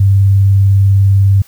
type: tone with vibrato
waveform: sine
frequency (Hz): 98.1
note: G2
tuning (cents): +2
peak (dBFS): -5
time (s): 0-1.42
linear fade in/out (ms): 5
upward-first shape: sine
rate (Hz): 20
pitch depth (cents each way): 42
effects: white hiss -45 dBFS RMS until 1.47 s